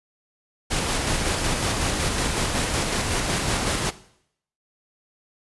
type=noise with tremolo; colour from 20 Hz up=pink; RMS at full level=-23 dBFS; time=0.7-3.91 s; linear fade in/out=20 ms; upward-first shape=square; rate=5.4 Hz; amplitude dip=25%; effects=noise-tail reverb RT60 0.7 s tail -17 dB re dry + resampled to 24000 Hz